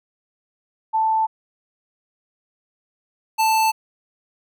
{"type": "tone pair in turn", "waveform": ["sine", "square"], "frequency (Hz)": [882, 882], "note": ["A5", "A5"], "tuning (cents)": [4, 4], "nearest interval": "unison", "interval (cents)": 0, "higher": "neither", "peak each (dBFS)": -16, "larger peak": "neither", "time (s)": [[0.93, 1.27], [3.38, 3.72]], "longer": "neither", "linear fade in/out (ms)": 20, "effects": []}